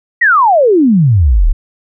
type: exponential sweep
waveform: sine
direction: down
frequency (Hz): 1975.5 to 32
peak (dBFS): -5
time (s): 0.21-1.53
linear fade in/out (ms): 10
effects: none